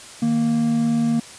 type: tone pair together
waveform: triangle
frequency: 155.25 / 232.5 Hz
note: D#3 / A#3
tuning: -3 / -4 cents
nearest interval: perfect fifth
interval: 699 cents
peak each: -24 / -15 dBFS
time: 0.22-1.2 s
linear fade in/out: 5 ms
effects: white hiss -40 dBFS RMS until 1.38 s + resampled to 22050 Hz